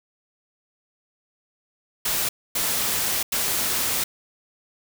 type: noise bursts at uneven times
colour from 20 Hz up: white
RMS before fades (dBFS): -24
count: 3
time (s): 2.05-2.29 / 2.55-3.23 / 3.32-4.04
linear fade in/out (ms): 5
effects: none